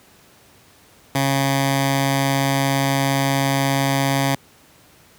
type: tone with notch filter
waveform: 10% pulse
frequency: 137.1 Hz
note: C#3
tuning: 19 cents flat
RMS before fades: -19 dBFS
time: 1.15-4.35 s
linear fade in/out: 2 ms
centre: 440 Hz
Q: 1.4
effects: pink hiss -51 dBFS RMS until 5.18 s + high-pass 80 Hz 12 dB/octave